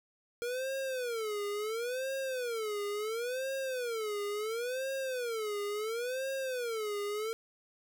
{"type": "tone with vibrato", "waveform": "square", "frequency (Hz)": 468.9, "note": "A#4", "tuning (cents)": 10, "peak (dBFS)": -34, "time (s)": [0.42, 7.33], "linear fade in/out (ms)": 0, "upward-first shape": "sine", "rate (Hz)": 0.72, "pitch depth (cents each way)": 240, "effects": []}